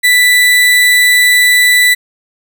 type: tone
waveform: 35% pulse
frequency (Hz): 1978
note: B6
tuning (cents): +2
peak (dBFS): -4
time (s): 0.03-1.95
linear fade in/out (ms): 20
effects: none